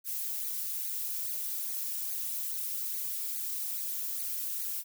violet noise with flanger, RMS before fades -35 dBFS, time 0.04-4.84 s, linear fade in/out 50 ms, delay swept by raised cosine 0.46 to 3.56 ms, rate 2.4 Hz, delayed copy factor +0.85, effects none

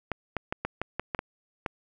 clicks, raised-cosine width 0.5 ms, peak -14 dBFS, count 9, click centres 0.117 / 0.367 / 0.525 / 0.65 / 0.816 / 0.996 / 1.148 / 1.191 / 1.662 s, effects none

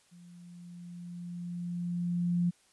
sine tone with level ramp, 174.61 Hz, F3, in tune, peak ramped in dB -51 to -24 dBFS, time 0.11-2.51 s, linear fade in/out 20 ms, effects white hiss -66 dBFS RMS until 2.72 s + resampled to 24000 Hz

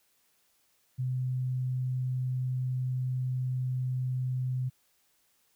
sine tone, 127.8 Hz, C3, 40 cents flat, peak -28 dBFS, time 0.98-4.7 s, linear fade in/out 20 ms, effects white hiss -70 dBFS RMS until 5.55 s

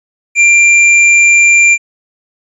sine tone with hard clipping, 2375 Hz, D7, 19 cents sharp, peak -5 dBFS, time 0.35-1.78 s, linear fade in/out 50 ms, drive 13 dB, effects resampled to 24000 Hz

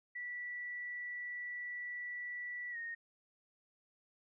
sine tone with pitch glide, 1957 to 1854.6 Hz, B6 to A#6, -16 to -9 cents, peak -40 dBFS, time 0.15-2.95 s, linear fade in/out 10 ms, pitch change -93 cents, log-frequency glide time 2.71-2.77 s, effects none

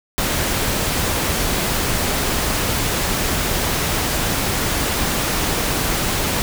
pink noise, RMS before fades -20 dBFS, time 0.18-6.42 s, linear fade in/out 0 ms, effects none

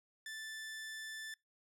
sawtooth tone, 1760 Hz, A6, in tune, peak -40 dBFS, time 0.26-1.34 s, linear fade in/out 2 ms, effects noise-tail reverb RT60 0.2 s tail -25 dB re dry + low-pass 12000 Hz 12 dB/octave

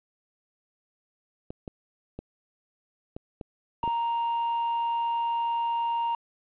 clicks, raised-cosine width 2 ms, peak -23 dBFS, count 7, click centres 1.505 / 1.678 / 2.19 / 3.165 / 3.412 / 3.839 / 3.877 s
triangle tone, 932.3 Hz, A#5, in tune, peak -23 dBFS, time 3.83-6.15 s, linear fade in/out 2 ms
effects resampled to 8000 Hz + 9-bit

